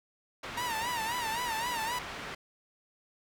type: low-pass noise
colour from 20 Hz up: white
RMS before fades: -41 dBFS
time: 0.43-2.35 s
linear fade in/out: 5 ms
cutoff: 2300 Hz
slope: 12 dB/octave
type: tone with vibrato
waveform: sawtooth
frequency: 932.3 Hz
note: A#5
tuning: in tune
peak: -28 dBFS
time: 0.57-1.99 s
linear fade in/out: 5 ms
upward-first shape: sine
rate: 3.8 Hz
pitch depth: 110 cents each way
effects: none